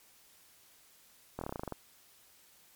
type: slowing click train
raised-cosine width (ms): 1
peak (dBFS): -23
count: 11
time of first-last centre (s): 1.39-1.723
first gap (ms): 23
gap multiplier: 1.08
effects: white hiss -62 dBFS RMS until 2.75 s + MP3 96 kbps